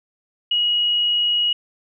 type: tone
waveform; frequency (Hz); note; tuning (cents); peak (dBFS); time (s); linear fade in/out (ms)
sine; 2900; F#7; -35; -16; 0.51-1.53; 5
effects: none